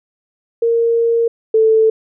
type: tone pair in turn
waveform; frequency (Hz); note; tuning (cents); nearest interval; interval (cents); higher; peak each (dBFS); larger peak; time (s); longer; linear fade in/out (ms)
sine; 463.3 / 441.8; A#4 / A4; -11 / +7; minor second; 82; first; -11 / -8; second; 0.62-1.28 / 1.54-1.9; first; 5
effects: none